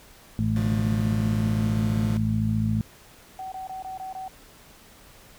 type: harmonic tone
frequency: 54.2 Hz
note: A1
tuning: 25 cents flat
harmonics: 1 / 2 / 3 / 4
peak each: -34 / -24 / -31 / -25 dBFS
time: 0.39-2.81 s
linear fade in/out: 0 ms
type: chord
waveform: sawtooth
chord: B half-diminished seventh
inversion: none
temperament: just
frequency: 123.47 / 148.16 / 177.8 / 222.2 Hz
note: B2 / D3 / F3 / A3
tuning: 0 / +16 / +31 / +17 cents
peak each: -35 / -33 / -32 / -36 dBFS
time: 0.56-2.17 s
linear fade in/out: 0 ms
type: tone bursts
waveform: sine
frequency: 757 Hz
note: F#5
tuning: 39 cents sharp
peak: -32 dBFS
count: 6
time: 3.39-4.28 s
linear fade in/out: 2 ms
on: 130 ms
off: 22 ms
effects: pink hiss -51 dBFS RMS until 5.38 s